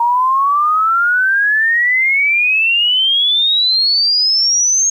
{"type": "exponential sweep", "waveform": "sine", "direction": "up", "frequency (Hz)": [932.3, 6540], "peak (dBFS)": -10, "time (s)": [0, 4.9], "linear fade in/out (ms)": 5, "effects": ["8-bit"]}